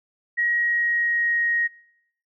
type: tone with pitch glide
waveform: sine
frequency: 1898 to 1878.4 Hz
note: A#6 to A#6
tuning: +31 to +13 cents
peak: -19 dBFS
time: 0.37-1.68 s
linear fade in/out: 20 ms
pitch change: -18 cents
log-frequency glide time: 0.49-1.42 s
effects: noise-tail reverb RT60 0.8 s tail -26 dB re dry